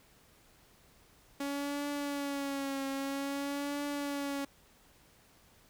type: tone with vibrato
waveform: sawtooth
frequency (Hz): 280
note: C#4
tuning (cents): +18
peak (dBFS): -30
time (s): 1.4-4.45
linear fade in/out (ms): 5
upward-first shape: triangle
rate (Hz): 0.51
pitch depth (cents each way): 53
effects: pink hiss -63 dBFS RMS until 5.69 s

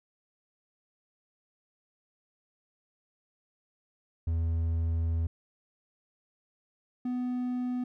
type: tone pair in turn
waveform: triangle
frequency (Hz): 82.41 / 248.8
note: E2 / B3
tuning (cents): 0 / +13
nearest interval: octave + perfect fifth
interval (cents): 1913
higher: second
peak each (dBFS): -24 / -27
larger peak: first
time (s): 4.27-5.27 / 7.05-7.84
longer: first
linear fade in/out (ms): 5
effects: none

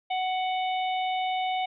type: harmonic tone with a mistuned harmonic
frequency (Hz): 744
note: F#5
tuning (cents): +9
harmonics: 1 / 3 / 4 / 5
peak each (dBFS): -26 / -36 / -38 / -40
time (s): 0.1-1.66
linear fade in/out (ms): 10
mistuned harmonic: 5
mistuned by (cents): -25
effects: none

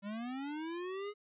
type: linear sweep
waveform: square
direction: up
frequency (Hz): 196 to 421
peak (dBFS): -39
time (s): 0.02-1.14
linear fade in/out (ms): 50
effects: resampled to 8000 Hz

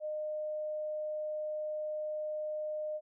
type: tone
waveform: sine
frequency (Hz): 611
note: D#5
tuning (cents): -32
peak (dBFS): -34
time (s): 0-3.01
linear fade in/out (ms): 50
effects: none

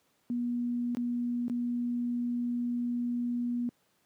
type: tone with dropouts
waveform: sine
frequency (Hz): 241.3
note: B3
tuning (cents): -40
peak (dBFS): -28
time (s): 0.3-3.69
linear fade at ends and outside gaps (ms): 0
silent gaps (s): 0.949-0.97 / 1.481-1.498
effects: pink hiss -71 dBFS RMS until 4.05 s + high-pass 150 Hz 12 dB/octave

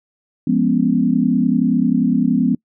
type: chord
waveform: sine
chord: C# dominant seventh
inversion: first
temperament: equal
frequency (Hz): 174.61 / 207.7 / 246.9 / 277.2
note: E#3 / G#3 / B3 / C#4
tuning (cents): 0 / 0 / 0 / 0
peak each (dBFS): -20 / -19 / -16 / -20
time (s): 0.47-2.55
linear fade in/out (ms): 5
effects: noise-tail reverb RT60 0.1 s tail -26 dB re dry

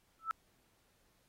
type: tone with exponential growth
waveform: sine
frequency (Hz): 1318.5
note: E6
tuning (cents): 0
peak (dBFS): -28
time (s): 0.19-0.31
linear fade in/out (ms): 0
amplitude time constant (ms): 25
effects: pink hiss -73 dBFS RMS until 1.28 s + AAC 48 kbps

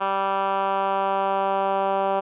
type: tone with band-pass filter sweep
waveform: 10% pulse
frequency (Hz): 194.9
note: G3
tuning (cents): -10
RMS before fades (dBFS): -23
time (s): 0-2.21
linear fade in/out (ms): 20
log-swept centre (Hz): 1100 to 700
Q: 1.4
effects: resampled to 8000 Hz

